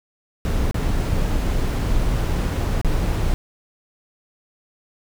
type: noise with dropouts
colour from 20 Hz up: brown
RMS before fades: -20 dBFS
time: 0.45-3.34 s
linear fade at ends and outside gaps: 0 ms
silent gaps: 0.711-0.744 / 1.788-1.792 / 2.814-2.847 s
effects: none